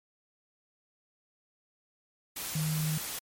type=tone in noise; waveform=sine; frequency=155.56 Hz; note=D#3; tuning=in tune; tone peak=-28 dBFS; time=2.55-2.98 s; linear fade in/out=5 ms; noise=white; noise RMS=-37 dBFS; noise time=2.36-3.19 s; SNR=+6 dB; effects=MP3 64 kbps